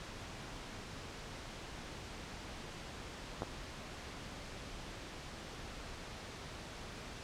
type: clicks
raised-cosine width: 1 ms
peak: -22 / -27 dBFS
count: 2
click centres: 3.421 / 3.432 s
effects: pink hiss -47 dBFS RMS until 7.23 s + low-pass 6000 Hz 12 dB/octave